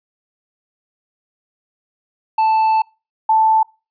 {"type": "tone pair in turn", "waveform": ["triangle", "sine"], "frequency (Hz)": [880, 880], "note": ["A5", "A5"], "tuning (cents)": [0, 0], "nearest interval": "unison", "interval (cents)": 0, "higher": "neither", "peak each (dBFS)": -10, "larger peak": "neither", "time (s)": [[2.38, 2.82], [3.29, 3.63]], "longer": "first", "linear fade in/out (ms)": 5, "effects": ["noise-tail reverb RT60 0.3 s tail -26 dB re dry", "resampled to 11025 Hz"]}